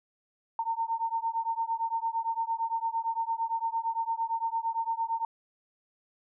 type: beating tone pair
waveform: sine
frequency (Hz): 907 / 915.8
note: A#5 / A#5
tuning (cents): -48 / -31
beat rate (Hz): 8.8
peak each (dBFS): -31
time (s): 0.59-5.25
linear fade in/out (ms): 2
effects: none